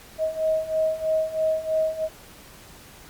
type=beating tone pair; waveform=sine; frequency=631 / 634.1 Hz; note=D#5 / D#5; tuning=+24 / +33 cents; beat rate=3.1 Hz; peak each=-26 / -23 dBFS; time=0.18-2.09 s; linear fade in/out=50 ms; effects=pink hiss -47 dBFS RMS until 3.09 s + Opus 48 kbps